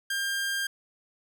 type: tone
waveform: sawtooth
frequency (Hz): 1600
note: G6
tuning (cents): +35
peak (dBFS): -24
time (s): 0.1-0.67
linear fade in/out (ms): 5
effects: none